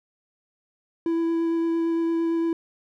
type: tone with vibrato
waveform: triangle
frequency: 331.9 Hz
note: E4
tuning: 12 cents sharp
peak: -19 dBFS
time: 1.06-2.53 s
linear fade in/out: 2 ms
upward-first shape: sine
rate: 8.8 Hz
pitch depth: 9 cents each way
effects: none